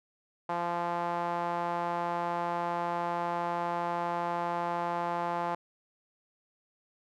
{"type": "tone with band-pass filter", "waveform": "sawtooth", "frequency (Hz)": 172.6, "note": "F3", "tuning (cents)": -20, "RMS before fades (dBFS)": -32, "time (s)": [0.49, 5.55], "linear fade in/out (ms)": 5, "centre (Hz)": 880, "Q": 2.7, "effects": []}